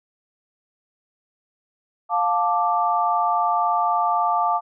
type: chord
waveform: sine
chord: D minor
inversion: first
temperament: just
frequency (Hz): 704.8 / 881 / 1174.7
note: F5 / A5 / D6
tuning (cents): +16 / +2 / 0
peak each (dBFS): -22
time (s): 2.09-4.61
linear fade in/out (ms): 50
effects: none